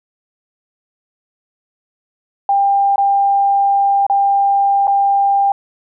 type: tone with dropouts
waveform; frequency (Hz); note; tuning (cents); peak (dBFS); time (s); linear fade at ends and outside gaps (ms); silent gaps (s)
sine; 796; G5; +26; -10; 2.49-5.52; 2; 2.959-2.98 / 4.066-4.098 / 4.871-4.878
effects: none